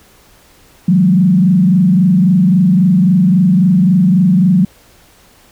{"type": "tone with frequency modulation", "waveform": "sine", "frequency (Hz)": 183.3, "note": "F#3", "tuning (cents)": -16, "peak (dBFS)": -6, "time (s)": [0.88, 4.65], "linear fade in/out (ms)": 5, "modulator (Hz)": 23.7, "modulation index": 0.92, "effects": ["pink hiss -46 dBFS RMS until 5.51 s"]}